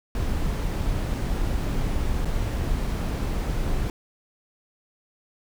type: noise with dropouts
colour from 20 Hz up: brown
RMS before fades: -25 dBFS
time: 0.15-3.9 s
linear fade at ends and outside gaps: 1 ms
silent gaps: 2.248-2.254 s
effects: none